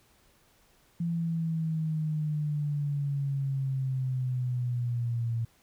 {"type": "exponential sweep", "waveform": "sine", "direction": "down", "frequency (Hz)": [170.2, 114.8], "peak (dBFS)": -27, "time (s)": [1, 5.45], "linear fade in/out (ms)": 5, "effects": ["pink hiss -64 dBFS RMS until 5.62 s"]}